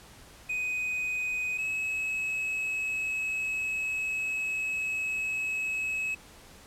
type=tone pair in turn; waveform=triangle; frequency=2500 / 2572 Hz; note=D#7 / E7; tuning=+8 / -43 cents; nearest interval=unison; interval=49 cents; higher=second; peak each=-27 dBFS; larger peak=neither; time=0.49-1.58 / 1.58-6.15 s; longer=second; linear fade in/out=10 ms; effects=pink hiss -52 dBFS RMS until 6.66 s + low-pass 12000 Hz 12 dB/octave